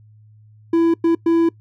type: tone bursts at uneven times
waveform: triangle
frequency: 333 Hz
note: E4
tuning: 18 cents sharp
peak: -10 dBFS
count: 3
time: 0.73-0.94 / 1.04-1.15 / 1.26-1.49 s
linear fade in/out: 5 ms
effects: noise-tail reverb RT60 0.1 s tail -22 dB re dry + added 107 Hz sine -45 dBFS peak until 1.6 s